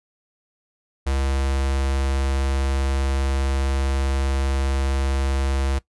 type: tone with notch filter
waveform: square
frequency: 67.6 Hz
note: C#2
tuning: 43 cents flat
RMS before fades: -22 dBFS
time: 1.06-5.79 s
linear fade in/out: 10 ms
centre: 160 Hz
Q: 0.98
effects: noise-tail reverb RT60 0.1 s tail -19 dB re dry + resampled to 24000 Hz